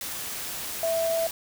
sine tone in noise, 659.3 Hz, E5, in tune, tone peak -23 dBFS, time 0.83-1.27 s, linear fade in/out 2 ms, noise white, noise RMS -34 dBFS, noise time 0.01-1.31 s, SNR +8 dB, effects none

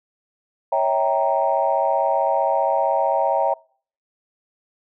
sine chord, C# diminished seventh, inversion none, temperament equal with one note detuned, 554.4 / 649.8 / 784 / 932.3 Hz, C#5 / E5 / G5 / Bb5, 0 / -25 / 0 / 0 cents, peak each -22 dBFS, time 0.72-3.54 s, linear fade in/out 5 ms, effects noise-tail reverb RT60 0.5 s tail -26 dB re dry + tanh soft clip ceiling -6 dBFS

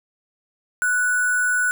sine tone with sample-and-hold, 1480 Hz, F#6, in tune, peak -17 dBFS, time 0.82-1.71 s, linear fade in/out 0 ms, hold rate 8820 Hz, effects none

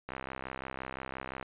click train, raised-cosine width 0.5 ms, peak -23 dBFS, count 89, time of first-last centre 0.09-1.427 s, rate 65.8 Hz, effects resampled to 8000 Hz

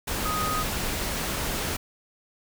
sine tone in noise, 1250 Hz, D#6, 8 cents sharp, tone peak -27 dBFS, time 0.25-0.63 s, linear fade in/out 10 ms, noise pink, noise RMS -29 dBFS, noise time 0.07-1.77 s, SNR -1 dB, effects none

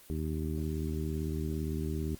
harmonic tone, 77.78 Hz, D#2, in tune, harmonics 1 / 2 / 3 / 4 / 5, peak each -34 / -37 / -39 / -40 / -41 dBFS, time 0.1-2.15 s, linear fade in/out 0 ms, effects white hiss -56 dBFS RMS until 2.19 s + Opus 24 kbps

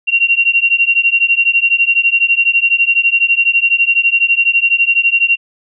sine beating tone pair, 2749 / 2761 Hz, F7 / F7, -28 / -20 cents, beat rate 12 Hz, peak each -12 dBFS, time 0.07-5.37 s, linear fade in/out 20 ms, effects none

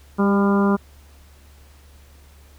harmonic tone with a mistuned harmonic, 200 Hz, G3, 35 cents sharp, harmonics 1 / 2 / 3 / 4 / 5 / 6 / 7, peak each -16 / -22 / -29 / -31 / -27 / -28 / -31 dBFS, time 0.18-0.77 s, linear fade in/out 20 ms, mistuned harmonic 2, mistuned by -16 cents, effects added 71 Hz sine -46 dBFS peak until 2.58 s + pink hiss -54 dBFS RMS until 2.58 s

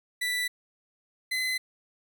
30% pulse tone pair in turn, 1975.5 / 2032 Hz, B6 / B6, 0 / +49 cents, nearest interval unison, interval 49 cents, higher second, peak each -24 dBFS, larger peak neither, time 0.21-0.48 / 1.31-1.58 s, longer neither, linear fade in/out 10 ms, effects none

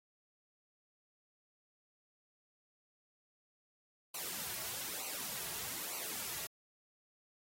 white noise with flanger, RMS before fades -42 dBFS, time 4.14-6.47 s, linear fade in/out 5 ms, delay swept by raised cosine 0.57 to 3.97 ms, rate 1.1 Hz, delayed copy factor -0.8, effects AAC 48 kbps

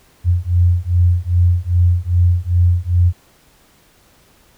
sine beating tone pair, 86.9 / 89.4 Hz, F2 / F2, -8 / +41 cents, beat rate 2.5 Hz, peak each -14 dBFS, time 0.24-3.13 s, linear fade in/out 50 ms, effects pink hiss -52 dBFS RMS until 4.57 s

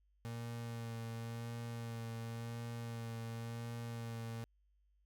35% pulse tone with vibrato, 116 Hz, A#2, 8 cents flat, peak -40 dBFS, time 0.25-4.44 s, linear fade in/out 0 ms, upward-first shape sine, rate 0.93 Hz, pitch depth 21 cents each way, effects added 50 Hz sine -70 dBFS peak until 5.05 s

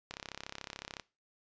click train, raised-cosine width 0.2 ms, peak -23 dBFS, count 31, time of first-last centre 0.11-0.998 s, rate 33.8 Hz, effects noise-tail reverb RT60 0.3 s tail -21 dB re dry + resampled to 16000 Hz

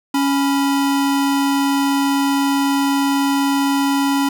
square tone pair together, 278 / 987.8 Hz, C#4 / B5, +5 / 0 cents, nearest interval octave + minor seventh, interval 2195 cents, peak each -16 / -24 dBFS, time 0.14-4.29 s, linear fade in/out 5 ms, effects none

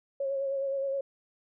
sine tone with vibrato, 547 Hz, C#5, 23 cents flat, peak -28 dBFS, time 0.2-1.01 s, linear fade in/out 5 ms, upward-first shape sine, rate 9.6 Hz, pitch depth 30 cents each way, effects none

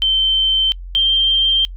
sine tone pair in turn, 3103 / 3157 Hz, G7 / G7, -18 / +12 cents, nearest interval unison, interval 30 cents, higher second, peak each -12 / -11 dBFS, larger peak second, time 0.02-0.72 / 0.95-1.65 s, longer neither, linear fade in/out 0 ms, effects noise-tail reverb RT60 0.1 s tail -25 dB re dry + added 44 Hz sine -28 dBFS peak until 1.76 s

